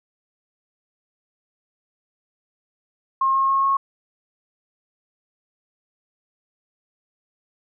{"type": "tone with pitch steps", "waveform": "sine", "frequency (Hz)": [1072, 1078.8, 1085.7, 1092.6], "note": ["C6", "C#6", "C#6", "C#6"], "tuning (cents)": [42, -47, -36, -25], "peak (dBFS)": -16, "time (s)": [3.21, 3.77], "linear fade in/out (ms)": 5, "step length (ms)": 140, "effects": []}